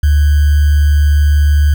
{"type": "tone with sample-and-hold", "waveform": "sine", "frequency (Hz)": 73.42, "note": "D2", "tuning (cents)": 0, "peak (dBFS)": -6, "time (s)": [0.03, 1.74], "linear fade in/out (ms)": 5, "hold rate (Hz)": 1575, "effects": []}